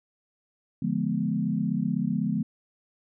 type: chord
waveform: sine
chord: D diminished seventh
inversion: none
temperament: equal with one note detuned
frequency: 146.83 / 174.61 / 211.2 / 246.9 Hz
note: D3 / F3 / Ab3 / Cb4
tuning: 0 / 0 / +29 / 0 cents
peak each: -32 / -29 / -28 / -30 dBFS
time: 0.82-2.43 s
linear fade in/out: 5 ms
effects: none